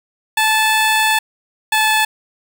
15% pulse tone pair in turn, 873 / 868.4 Hz, A5 / A5, -14 / -23 cents, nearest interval unison, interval 9 cents, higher first, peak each -6 dBFS, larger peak neither, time 0.37-1.19 / 1.72-2.05 s, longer first, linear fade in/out 5 ms, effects none

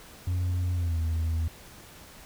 sine tone with pitch glide, 89.8 to 81.4 Hz, F2 to E2, +49 to -21 cents, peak -22 dBFS, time 0.27-1.48 s, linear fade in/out 5 ms, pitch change -170 cents, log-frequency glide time 0.72-0.99 s, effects tanh soft clip ceiling -24 dBFS + pink hiss -49 dBFS RMS until 2.25 s

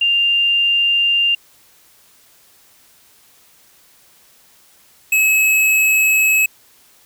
sine / square tone pair in turn, 2794 / 2576 Hz, F7 / E7, 0 / -41 cents, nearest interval minor second, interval 141 cents, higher first, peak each -12 dBFS, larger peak neither, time 0.01-1.35 / 5.12-6.46 s, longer neither, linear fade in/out 5 ms, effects white hiss -51 dBFS RMS until 7.05 s

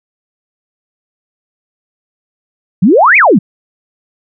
sine exponential two-way sweep, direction up then down, 160.2 to 2560 to 160.2 Hz, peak -3 dBFS, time 2.82-3.39 s, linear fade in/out 10 ms, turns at 3.17 s, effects none

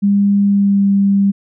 sine tone with pitch glide, 201 to 198.35 Hz, G3 to G3, +44 to +21 cents, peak -9 dBFS, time 0.02-1.32 s, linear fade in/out 20 ms, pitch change -23 cents, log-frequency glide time 0.46-0.87 s, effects none

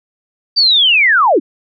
sine linear sweep, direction down, 4700 to 228.4 Hz, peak -7 dBFS, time 0.56-1.4 s, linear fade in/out 20 ms, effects none

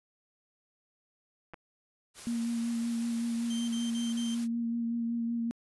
clicks, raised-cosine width 0.5 ms, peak -30 dBFS, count 2, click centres 1.536 / 1.542 s
white noise, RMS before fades -46 dBFS, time 2.14-4.48 s, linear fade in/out 50 ms
sine tone with vibrato, 233.1 Hz, A#3, in tune, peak -29 dBFS, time 2.27-5.51 s, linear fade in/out 0 ms, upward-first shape sine, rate 5.3 Hz, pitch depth 18 cents each way
sawtooth tone bursts, 3136 Hz, G7, in tune, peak -37 dBFS, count 4, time 3.5-4.349 s, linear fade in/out 5 ms, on 180 ms, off 43 ms
effects resampled to 24000 Hz

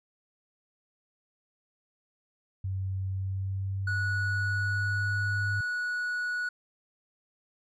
sine tone with pitch glide, 95.3 to 100.5 Hz, G2 to G2, -48 to +44 cents, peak -29 dBFS, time 2.64-5.61 s, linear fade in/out 5 ms, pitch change +92 cents, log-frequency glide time 3.11-5.1 s
triangle tone, 1466 Hz, F#6, 16 cents flat, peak -27 dBFS, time 3.87-6.49 s, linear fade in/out 5 ms
effects resampled to 22050 Hz

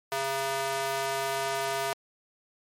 square tone with high-pass filter, 135.8 Hz, C#3, 35 cents flat, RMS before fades -30 dBFS, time 0.12-1.93 s, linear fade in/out 0 ms, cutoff 650 Hz, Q 1.3, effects MP3 64 kbps

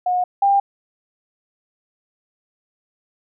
sine tone pair in turn, 724 / 796.7 Hz, F#5 / G5, -38 / +28 cents, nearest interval major second, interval 166 cents, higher second, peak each -16 / -12 dBFS, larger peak second, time 0.06-0.24 / 0.42-0.6 s, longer neither, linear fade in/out 5 ms, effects none

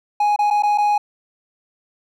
triangle tone with dropouts, 830.6 Hz, G#5, in tune, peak -12 dBFS, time 0.2-0.98 s, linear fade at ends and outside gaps 5 ms, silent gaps 0.362-0.389 / 0.503-0.508 / 0.624-0.633 / 0.777-0.782 s, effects none

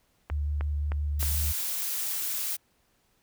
sine tone with vibrato, 73.42 Hz, D2, in tune, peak -26 dBFS, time 0.3-1.53 s, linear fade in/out 20 ms, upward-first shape square, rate 5.8 Hz, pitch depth 11 cents each way
click train, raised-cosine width 0.5 ms, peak -21 dBFS, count 4, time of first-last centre 0.3-1.229 s, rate 3.23 Hz
blue noise, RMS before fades -31 dBFS, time 1.19-2.57 s, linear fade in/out 20 ms
effects pink hiss -69 dBFS RMS until 3.22 s

